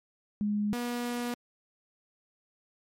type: tone pair in turn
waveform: sine / sawtooth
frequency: 207.7 / 241.5 Hz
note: G#3 / B3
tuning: 0 / -39 cents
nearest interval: minor third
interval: 261 cents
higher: second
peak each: -26 / -27 dBFS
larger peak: first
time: 0.41-0.73 / 0.73-1.34 s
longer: second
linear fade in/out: 0 ms
effects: MP3 64 kbps